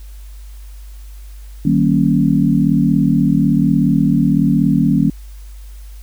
sine chord, Eb dominant seventh, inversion none, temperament equal with one note detuned, 155.56 / 191.96 / 233.1 / 277.2 Hz, Eb3 / G3 / Bb3 / Db4, 0 / -36 / 0 / 0 cents, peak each -16 dBFS, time 1.65-5.1 s, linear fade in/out 5 ms, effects added 50 Hz sine -31 dBFS peak until 6.02 s + white hiss -49 dBFS RMS until 6.02 s

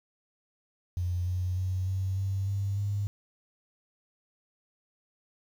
sine tone with pitch steps, 88.9 / 90.87 / 92.89 / 94.95 / 97.06 / 99.21 / 101.41 Hz, F2 / F#2 / F#2 / F#2 / G2 / G2 / G#2, +31 / -31 / +7 / +45 / -17 / +21 / -41 cents, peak -27 dBFS, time 0.97-3.07 s, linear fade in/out 0 ms, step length 300 ms, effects 9-bit

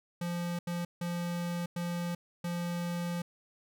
square tone bursts at uneven times, 173.4 Hz, F3, 12 cents flat, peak -33 dBFS, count 5, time 0.21-0.59 / 0.67-0.85 / 1.01-1.66 / 1.76-2.15 / 2.44-3.22 s, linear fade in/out 5 ms, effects none

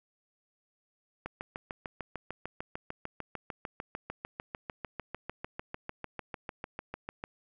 click train, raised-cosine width 0.5 ms, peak -22 dBFS, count 41, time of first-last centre 1.26-7.239 s, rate 6.69 Hz, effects none

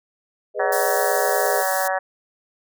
sine chord, G# minor, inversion none, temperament just, 415.3 / 498.4 / 623 Hz, G#4 / B4 / D#5, 0 / +16 / +2 cents, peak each -26 dBFS, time 0.54-1.64 s, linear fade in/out 50 ms
harmonic tone, 188.8 Hz, F#3, 35 cents sharp, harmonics 3 / 4 / 5 / 6 / 7 / 8 / 9 / 10, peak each -25 / -24 / -30 / -32 / -34 / -32 / -28 / -34 dBFS, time 0.59-1.99 s, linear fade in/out 10 ms
white high-pass noise, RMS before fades -28 dBFS, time 0.72-1.88 s, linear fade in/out 5 ms, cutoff 4800 Hz, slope 24 dB/octave
effects none

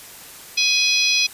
harmonic tone with a mistuned harmonic, 837 Hz, G#5, 13 cents sharp, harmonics 3 / 4 / 5 / 6 / 7, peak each -19 / -24 / -22 / -22 / -25 dBFS, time 0.57-1.27 s, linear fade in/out 10 ms, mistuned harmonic 5, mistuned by -38 cents, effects white hiss -40 dBFS RMS until 1.33 s + resampled to 32000 Hz

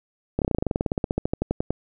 slowing click train, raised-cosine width 2 ms, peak -9 dBFS, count 24, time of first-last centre 0.39-1.706 s, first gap 28 ms, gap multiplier 1.06, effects none

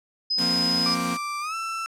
sine tone, 5040 Hz, D#8, 21 cents sharp, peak -21 dBFS, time 0.3-0.95 s, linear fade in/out 10 ms
40% pulse chord, F suspended fourth, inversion none, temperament just, 174.61 / 232.8 / 261.9 Hz, F3 / Bb3 / C4, 0 / -2 / +2 cents, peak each -30 dBFS, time 0.37-1.18 s, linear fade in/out 50 ms
white noise, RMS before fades -35 dBFS, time 0.38-1.17 s, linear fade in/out 5 ms
35% pulse tone with pitch glide, 1174.7 to 1333.9 Hz, D6 to E6, 0 to +20 cents, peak -26 dBFS, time 0.86-1.86 s, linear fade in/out 0 ms, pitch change +220 cents, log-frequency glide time 1.4-1.55 s
effects low-pass 9000 Hz 12 dB/octave

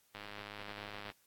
click train, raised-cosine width 0.3 ms, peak -29 dBFS, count 99, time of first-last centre 0.15-1.101 s, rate 103 Hz, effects white hiss -71 dBFS RMS until 1.26 s + AAC 64 kbps

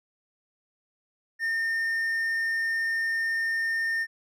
triangle tone, 1818 Hz, A#6, 44 cents flat, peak -23 dBFS, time 1.39-4.07 s, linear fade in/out 50 ms, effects none

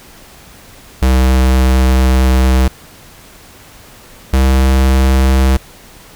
square tone pair in turn, 64.6 / 65.81 Hz, C2 / C2, -21 / +11 cents, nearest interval unison, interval 32 cents, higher second, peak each -8 dBFS, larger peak neither, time 1.02-2.68 / 4.33-5.57 s, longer first, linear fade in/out 5 ms, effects pink hiss -39 dBFS RMS until 6.15 s

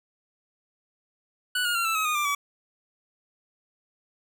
25% pulse tone with pitch steps, 1480 / 1426.3 / 1374.5 / 1324.6 / 1276.6 / 1230.2 / 1185.6 / 1142.6 Hz, F#6 / F6 / F6 / E6 / D#6 / D#6 / D6 / D6, 0 / +36 / -28 / +8 / +44 / -20 / +16 / -48 cents, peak -20 dBFS, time 1.55-2.35 s, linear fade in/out 5 ms, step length 100 ms, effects none

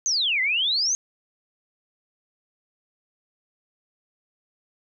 sine exponential two-way sweep, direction down then up, 6550 to 1975.5 to 6550 Hz, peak -20 dBFS, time 0.06-0.95 s, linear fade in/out 0 ms, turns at 0.41 s, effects none

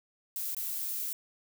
violet noise with dropouts, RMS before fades -35 dBFS, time 0.36-1.13 s, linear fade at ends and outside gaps 1 ms, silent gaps 0.548-0.567 s, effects none

